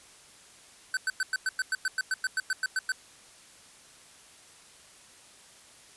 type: tone bursts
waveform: square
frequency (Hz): 1528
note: G6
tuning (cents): -45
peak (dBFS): -26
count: 16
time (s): 0.94-2.92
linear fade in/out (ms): 2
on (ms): 30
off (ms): 100
effects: white hiss -54 dBFS RMS until 5.96 s + resampled to 24000 Hz